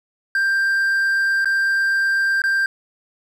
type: tone with dropouts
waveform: triangle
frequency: 1582 Hz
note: G6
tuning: 15 cents sharp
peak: -14 dBFS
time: 0.35-2.66 s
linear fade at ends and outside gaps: 2 ms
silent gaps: 1.446-1.456 / 2.419-2.438 s
effects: none